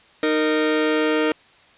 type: tone pair together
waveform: sawtooth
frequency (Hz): 308.9 / 463.4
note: D#4 / A#4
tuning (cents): -12 / -10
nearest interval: perfect fifth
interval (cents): 702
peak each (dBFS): -16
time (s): 0.23-1.32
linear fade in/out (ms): 2
effects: white hiss -52 dBFS RMS until 1.77 s + resampled to 8000 Hz